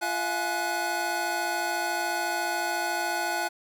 square tone cluster, 346 / 657 / 711 / 842 / 1475 Hz, F4 / E5 / F5 / G#5 / F#6, -16 / -6 / +31 / +24 / -6 cents, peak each -38 / -37 / -34 / -32 / -32 dBFS, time 0.01-3.49 s, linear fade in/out 20 ms, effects none

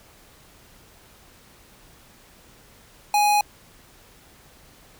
square tone, 830.6 Hz, G#5, in tune, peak -17 dBFS, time 3.14-3.41 s, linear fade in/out 2 ms, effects pink hiss -52 dBFS RMS until 4.99 s

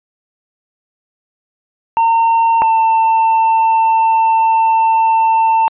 triangle tone pair in turn, 913 / 896.3 Hz, A#5 / A5, -36 / +32 cents, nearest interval unison, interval 32 cents, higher first, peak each -7 dBFS, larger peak neither, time 1.97-2.62 / 2.62-5.68 s, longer second, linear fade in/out 0 ms, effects resampled to 8000 Hz

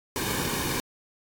pink noise with comb filter, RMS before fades -29 dBFS, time 0.16-0.8 s, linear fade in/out 0 ms, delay 1.5 ms, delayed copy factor -0.65, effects AAC 64 kbps

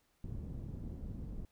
pink low-pass noise, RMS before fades -43 dBFS, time 0.24-1.45 s, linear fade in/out 2 ms, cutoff 210 Hz, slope 12 dB/octave, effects pink hiss -75 dBFS RMS until 1.51 s

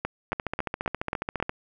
two click trains, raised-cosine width 0.5 ms, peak -13 / -12 dBFS, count 18 / 6, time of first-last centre 0.33-1.494 / 0.05-1.401 s, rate 14.6 / 3.7 Hz, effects none

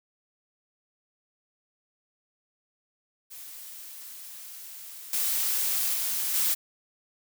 blue noise with level steps, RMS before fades -43 / -27 / -29 / -25 dBFS, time 3.3-6.55 s, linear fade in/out 20 ms, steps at 5.13 / 5.94 / 6.34 s, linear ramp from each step 2 ms, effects none

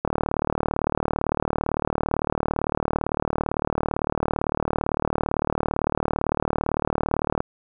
click train, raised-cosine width 1 ms, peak -8 dBFS, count 279, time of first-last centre 0.05-7.404 s, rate 37.8 Hz, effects none

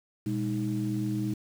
sine tone cluster, 121.5 / 204.8 / 313.7 Hz, B2 / G#3 / D#4, -28 / -24 / +14 cents, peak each -31 dBFS, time 0.26-1.34 s, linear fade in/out 5 ms, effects tanh soft clip ceiling -19 dBFS + 8-bit

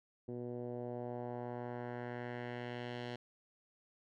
10% pulse tone with low-pass filter sweep, 121.7 Hz, B2, 25 cents flat, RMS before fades -43 dBFS, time 0.28-3.16 s, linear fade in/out 5 ms, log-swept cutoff 380 to 3800 Hz, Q 1.5, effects none

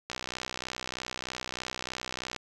click train, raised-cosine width 0.2 ms, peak -17 dBFS, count 144, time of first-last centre 0.1-2.363 s, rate 63.2 Hz, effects none

